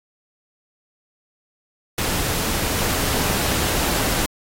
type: noise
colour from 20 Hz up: pink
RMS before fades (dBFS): -22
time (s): 1.98-4.26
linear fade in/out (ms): 2
effects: AAC 48 kbps